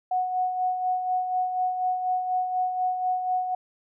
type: tone with tremolo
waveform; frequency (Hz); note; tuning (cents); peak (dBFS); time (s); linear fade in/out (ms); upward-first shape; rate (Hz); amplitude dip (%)
sine; 736; F#5; -9; -21; 0.11-3.55; 5; sine; 4.1; 50
effects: none